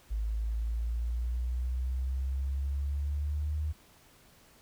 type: exponential sweep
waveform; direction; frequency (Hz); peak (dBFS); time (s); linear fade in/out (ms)
sine; up; 53 to 77; -29; 0.1-3.73; 20
effects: pink hiss -60 dBFS RMS until 4.61 s